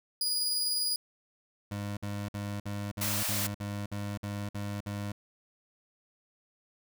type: tone with tremolo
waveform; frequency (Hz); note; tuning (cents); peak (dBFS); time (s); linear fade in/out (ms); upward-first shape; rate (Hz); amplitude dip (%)
sawtooth; 4904; D#8; -26; -24; 0.21-0.96; 2; sine; 20; 25
type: tone bursts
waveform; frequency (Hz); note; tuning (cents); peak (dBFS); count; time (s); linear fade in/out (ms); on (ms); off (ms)
25% pulse; 102.1; G#2; -29; -30; 11; 1.71-5.12; 5; 260; 55
type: high-pass noise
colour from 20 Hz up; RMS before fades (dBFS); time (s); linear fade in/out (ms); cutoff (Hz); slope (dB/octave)
white; -32; 3.01-3.47; 5; 540; 96
effects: none